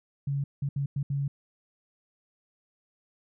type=tone bursts at uneven times; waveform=sine; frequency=140 Hz; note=C#3; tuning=18 cents sharp; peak=-26 dBFS; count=5; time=0.27-0.44 / 0.62-0.69 / 0.76-0.86 / 0.96-1.03 / 1.1-1.28 s; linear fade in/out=5 ms; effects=none